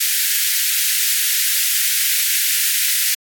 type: high-pass noise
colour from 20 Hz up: white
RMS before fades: -17 dBFS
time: 0-3.15 s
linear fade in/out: 10 ms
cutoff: 1600 Hz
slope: 48 dB/octave
effects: AAC 64 kbps